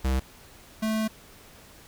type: tone pair in turn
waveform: square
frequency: 65.41 / 218.7 Hz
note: C2 / A3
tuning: 0 / -10 cents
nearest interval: octave + major sixth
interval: 2090 cents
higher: second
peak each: -23 / -25 dBFS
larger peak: first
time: 0.04-0.2 / 0.82-1.08 s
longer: second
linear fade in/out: 10 ms
effects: pink hiss -51 dBFS RMS until 1.87 s